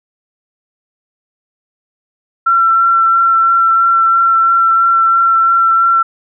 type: tone with vibrato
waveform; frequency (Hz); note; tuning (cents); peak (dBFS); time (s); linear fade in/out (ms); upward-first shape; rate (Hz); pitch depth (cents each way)
sine; 1352; E6; +43; -7; 2.46-6.03; 10; sine; 3; 12
effects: none